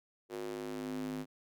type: tone with high-pass filter sweep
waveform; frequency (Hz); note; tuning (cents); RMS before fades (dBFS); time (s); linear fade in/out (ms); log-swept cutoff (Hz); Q
square; 51.9; G#1; 0; -40; 0.29-1.26; 50; 390 to 220; 3.7
effects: none